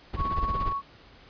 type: noise with tremolo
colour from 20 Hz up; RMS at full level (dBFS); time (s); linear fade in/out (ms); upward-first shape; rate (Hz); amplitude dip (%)
brown; -28; 0.13-0.73; 10; sine; 17; 75
type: tone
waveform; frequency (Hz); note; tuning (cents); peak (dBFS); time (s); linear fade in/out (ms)
sine; 1111; C#6; +4; -27; 0.16-0.82; 50
effects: pink hiss -53 dBFS RMS until 1.29 s + resampled to 11025 Hz